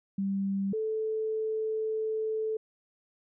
sine tone pair in turn, 196 / 437.7 Hz, G3 / A4, 0 / -9 cents, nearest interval octave + major second, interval 1391 cents, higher second, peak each -27 / -28 dBFS, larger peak first, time 0.18-0.73 / 0.73-2.57 s, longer second, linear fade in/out 5 ms, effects none

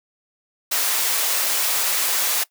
white high-pass noise, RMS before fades -21 dBFS, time 0.71-2.44 s, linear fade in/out 10 ms, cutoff 540 Hz, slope 12 dB/octave, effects noise-tail reverb RT60 0.1 s tail -20 dB re dry

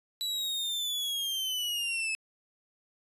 40% pulse linear sweep, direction down, 3951 to 2586 Hz, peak -29 dBFS, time 0.21-2.15 s, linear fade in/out 0 ms, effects resampled to 32000 Hz

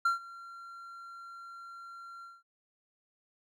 triangle tone with ADSR envelope, 1373 Hz, F6, 30 cents flat, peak -21 dBFS, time 0.05-2.43 s, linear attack 6 ms, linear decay 130 ms, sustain -22 dB, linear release 200 ms, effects none

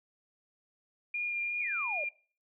sine tone with vibrato, 2412 Hz, D7, 46 cents sharp, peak -31 dBFS, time 1.14-2.09 s, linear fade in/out 5 ms, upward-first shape sine, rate 2.8 Hz, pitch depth 12 cents each way
sine exponential sweep, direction down, 2422 to 559 Hz, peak -37 dBFS, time 1.6-2.04 s, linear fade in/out 2 ms
effects noise-tail reverb RT60 0.4 s tail -20 dB re dry

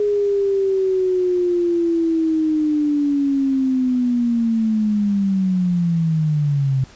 sine linear sweep, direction down, 415.3 to 130.2 Hz, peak -15 dBFS, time 0-6.84 s, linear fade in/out 2 ms, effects pink hiss -46 dBFS RMS until 6.95 s + resampled to 16000 Hz

